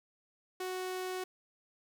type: tone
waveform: sawtooth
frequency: 369.9 Hz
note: F#4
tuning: in tune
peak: -32 dBFS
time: 0.6-1.24 s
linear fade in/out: 5 ms
effects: none